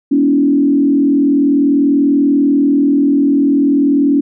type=tone with frequency modulation; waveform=sine; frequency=283.1 Hz; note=C#4; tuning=37 cents sharp; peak=-8 dBFS; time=0.11-4.21 s; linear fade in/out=10 ms; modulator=40.4 Hz; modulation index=0.83; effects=none